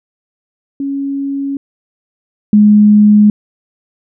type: tone pair in turn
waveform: sine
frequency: 277.2 / 209.2 Hz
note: C#4 / G#3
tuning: 0 / +13 cents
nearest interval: perfect fourth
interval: 487 cents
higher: first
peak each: -15 / -3 dBFS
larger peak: second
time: 0.8-1.57 / 2.53-3.3 s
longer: neither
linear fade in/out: 2 ms
effects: none